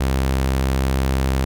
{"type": "tone", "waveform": "sawtooth", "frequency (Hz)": 66.3, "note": "C2", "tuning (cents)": 23, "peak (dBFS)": -13, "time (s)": [0, 1.45], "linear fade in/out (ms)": 10, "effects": []}